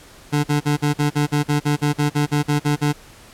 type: tone bursts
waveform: 25% pulse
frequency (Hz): 147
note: D3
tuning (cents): +2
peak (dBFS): -12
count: 16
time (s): 0.32-2.93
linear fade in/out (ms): 20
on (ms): 120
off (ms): 46
effects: pink hiss -45 dBFS RMS until 3.33 s + low-pass 12000 Hz 12 dB/octave